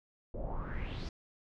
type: noise with low-pass filter sweep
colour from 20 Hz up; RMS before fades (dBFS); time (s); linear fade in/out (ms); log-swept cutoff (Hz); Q
brown; -38; 0.34-1.09; 2; 480 to 5500; 4.3
effects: none